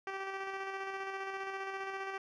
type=tone with tremolo; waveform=10% pulse; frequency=387.8 Hz; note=G4; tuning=19 cents flat; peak=-28 dBFS; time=0.07-2.18 s; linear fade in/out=2 ms; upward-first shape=square; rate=15 Hz; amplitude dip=30%; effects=low-pass 3000 Hz 12 dB/octave